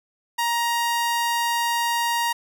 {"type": "tone", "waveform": "sawtooth", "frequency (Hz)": 940, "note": "A#5", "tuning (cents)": 14, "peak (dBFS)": -17, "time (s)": [0.38, 2.33], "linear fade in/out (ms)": 10, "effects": []}